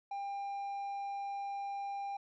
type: tone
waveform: triangle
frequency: 798 Hz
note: G5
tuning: 31 cents sharp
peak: -35 dBFS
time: 0.11-2.17 s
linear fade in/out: 5 ms
effects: resampled to 16000 Hz